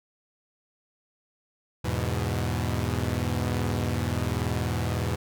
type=chord; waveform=sawtooth; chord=E major; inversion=none; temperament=equal with one note detuned; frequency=82.41 / 103.35 / 123.47 Hz; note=E2 / G#2 / B2; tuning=0 / -8 / 0 cents; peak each=-26 dBFS; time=1.84-5.16 s; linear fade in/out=10 ms; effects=none